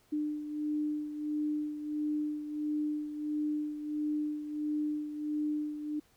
sine beating tone pair, 300 / 301.5 Hz, D4 / D4, +37 / +46 cents, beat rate 1.5 Hz, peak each -32 / -39 dBFS, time 0.12-6 s, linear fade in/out 10 ms, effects pink hiss -67 dBFS RMS until 6.16 s

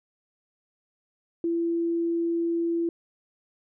sine tone, 336.8 Hz, E4, 37 cents sharp, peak -23 dBFS, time 1.44-2.89 s, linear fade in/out 2 ms, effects none

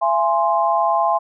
sine chord, E augmented, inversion none, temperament equal with one note detuned, 675.8 / 830.6 / 1046.5 Hz, E5 / G#5 / B#5, +43 / 0 / 0 cents, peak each -19 dBFS, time 0.01-1.19 s, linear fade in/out 20 ms, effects none

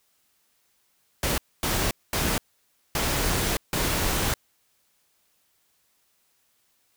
pink noise bursts at uneven times, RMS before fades -25 dBFS, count 5, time 1.23-1.38 / 1.63-1.91 / 2.13-2.38 / 2.95-3.57 / 3.73-4.34 s, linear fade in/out 2 ms, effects white hiss -68 dBFS RMS until 6.96 s

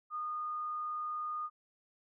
sine tone, 1226 Hz, D#6, 26 cents flat, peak -35 dBFS, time 0.1-1.5 s, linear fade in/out 50 ms, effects none

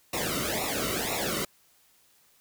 pink noise with flanger, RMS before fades -30 dBFS, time 0.13-1.45 s, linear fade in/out 5 ms, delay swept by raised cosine 0.63 to 1.22 ms, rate 2 Hz, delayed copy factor -0.95, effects white hiss -63 dBFS RMS until 2.4 s

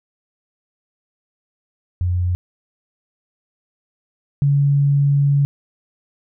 sine tone pair in turn, 89.2 / 141.6 Hz, F2 / C#3, +37 / +37 cents, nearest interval minor sixth, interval 800 cents, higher second, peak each -16 / -12 dBFS, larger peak second, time 2.01-2.35 / 4.42-5.45 s, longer second, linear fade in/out 0 ms, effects none

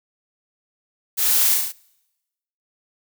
blue noise with echo, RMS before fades -21 dBFS, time 1.17-1.55 s, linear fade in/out 20 ms, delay 35 ms, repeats 5, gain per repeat -2 dB, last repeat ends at 1.725 s, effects noise-tail reverb RT60 1.0 s tail -26 dB re dry

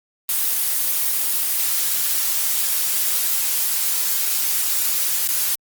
blue noise with dropouts, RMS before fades -20 dBFS, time 0.29-5.55 s, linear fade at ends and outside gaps 2 ms, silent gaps 5.276-5.287 s, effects Opus 24 kbps

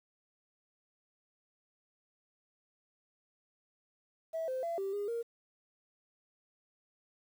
sine tone with pitch steps, 651 / 518 / 676 / 390.6 / 408.4 / 466.3 Hz, E5 / C5 / E5 / G4 / G#4 / A#4, -22 / -17 / +43 / -6 / -29 / +1 cents, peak -32 dBFS, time 4.33-5.23 s, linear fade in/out 20 ms, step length 150 ms, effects tanh soft clip ceiling -30 dBFS + 10-bit

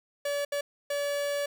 45% pulse tone bursts at uneven times, 573 Hz, D5, 43 cents flat, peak -28 dBFS, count 3, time 0.25-0.45 / 0.52-0.61 / 0.9-1.46 s, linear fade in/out 5 ms, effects none

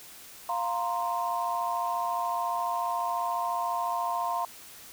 sine chord, F suspended fourth, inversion none, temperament equal, 698.5 / 932.3 / 1046.5 Hz, F5 / Bb5 / C6, 0 / 0 / 0 cents, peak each -31 dBFS, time 0.49-4.45 s, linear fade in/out 2 ms, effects tanh soft clip ceiling -17 dBFS + white hiss -48 dBFS RMS until 4.92 s

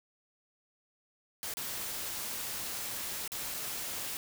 white noise with dropouts, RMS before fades -38 dBFS, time 1.43-4.17 s, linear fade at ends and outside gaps 0 ms, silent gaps 1.538-1.57 / 3.277-3.319 / 3.541-3.544 s, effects none

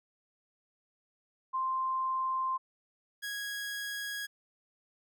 sine / sawtooth tone pair in turn, 1046.5 / 1655 Hz, C6 / G#6, 0 / -6 cents, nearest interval minor sixth, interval 794 cents, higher second, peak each -29 / -32 dBFS, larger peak first, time 1.53-2.58 / 3.22-4.27 s, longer neither, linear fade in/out 20 ms, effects none

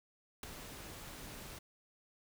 pink noise with ADSR envelope, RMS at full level -39 dBFS, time 0.43-1.59 s, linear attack 3 ms, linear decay 8 ms, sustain -10 dB, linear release 9 ms, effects none

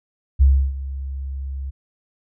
sine tone with ADSR envelope, 67.7 Hz, C#2, 40 cents flat, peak -8 dBFS, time 0.39-1.71 s, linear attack 26 ms, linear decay 310 ms, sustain -17 dB, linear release 18 ms, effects none

